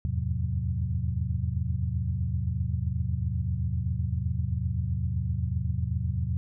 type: tone cluster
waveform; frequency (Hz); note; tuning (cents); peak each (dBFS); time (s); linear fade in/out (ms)
sine; 79.7 / 87.5 / 102.7 / 125 / 178.2; D#2 / F2 / G#2 / B2 / F3; +42 / +4 / -19 / +21 / +35; -30 / -35 / -32 / -31 / -37; 0.05-6.37; 0
effects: none